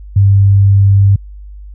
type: tone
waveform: sine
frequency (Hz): 99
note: G2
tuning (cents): +18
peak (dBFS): -4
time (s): 0.16-1.16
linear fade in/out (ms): 5
effects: added 50 Hz sine -28 dBFS peak until 1.74 s